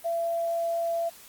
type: tone with quantisation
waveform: sine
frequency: 674 Hz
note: E5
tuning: 38 cents sharp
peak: -25 dBFS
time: 0.04-1.1 s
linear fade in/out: 20 ms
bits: 9
effects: white hiss -50 dBFS RMS until 1.28 s + Opus 32 kbps